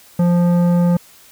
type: tone with tanh clipping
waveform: triangle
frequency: 174.61 Hz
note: F3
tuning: in tune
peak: -13 dBFS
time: 0.19-0.97 s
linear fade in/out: 5 ms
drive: 16 dB
effects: white hiss -46 dBFS RMS until 1.31 s